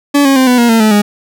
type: tone with pitch steps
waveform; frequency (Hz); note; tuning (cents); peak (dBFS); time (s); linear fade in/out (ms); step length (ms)
40% pulse; 285.6 / 272.7 / 260.4 / 248.6 / 237.4 / 226.7 / 216.4 / 206.7; D4 / C#4 / C4 / B3 / A#3 / A#3 / A3 / G#3; -48 / -28 / -8 / +12 / +32 / -48 / -29 / -8; -5; 0.14-1.02; 10; 110
effects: none